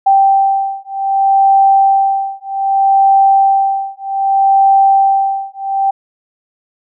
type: beating tone pair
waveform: sine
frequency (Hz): 782 / 782.64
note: G5 / G5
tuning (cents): -4 / -3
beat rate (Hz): 0.64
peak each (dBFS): -11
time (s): 0.06-5.91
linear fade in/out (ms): 10
effects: none